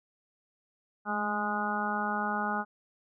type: harmonic tone with a mistuned harmonic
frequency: 207.7 Hz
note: G#3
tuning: in tune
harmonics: 1 / 2 / 3 / 4 / 5 / 6 / 7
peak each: -35 / -42 / -41 / -33 / -40 / -35 / -35 dBFS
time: 1.05-2.65 s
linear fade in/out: 50 ms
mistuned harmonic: 1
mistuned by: +30 cents
effects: none